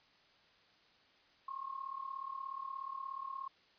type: tone with amplitude modulation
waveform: sine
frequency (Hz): 1077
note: C6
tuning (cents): +50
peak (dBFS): -37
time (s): 1.48-3.48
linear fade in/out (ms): 5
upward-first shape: sine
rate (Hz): 36.8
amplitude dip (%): 80
effects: white hiss -67 dBFS RMS until 3.78 s + resampled to 11025 Hz